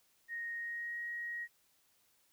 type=tone with pitch glide; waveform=sine; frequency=1864.7 to 1889.6 Hz; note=A#6 to A#6; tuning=0 to +23 cents; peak=-38 dBFS; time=0.28-1.48 s; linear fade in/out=50 ms; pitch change=+23 cents; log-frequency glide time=0.55-1 s; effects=white hiss -72 dBFS RMS until 2.32 s